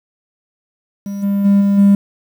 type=tone with level steps; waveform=triangle; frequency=200 Hz; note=G3; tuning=35 cents sharp; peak=-19 / -11 / -5 / -8 / -3 dBFS; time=1.06-1.95 s; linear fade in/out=2 ms; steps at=1.22 / 1.44 / 1.6 / 1.77 s; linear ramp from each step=20 ms; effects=tanh soft clip ceiling -1 dBFS + 7-bit